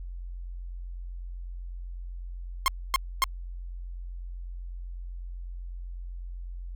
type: tone bursts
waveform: sawtooth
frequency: 1066 Hz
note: C6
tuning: 32 cents sharp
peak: -16 dBFS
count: 3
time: 2.66-3.24 s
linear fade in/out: 0 ms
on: 20 ms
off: 260 ms
effects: added 44 Hz sine -35 dBFS peak until 6.75 s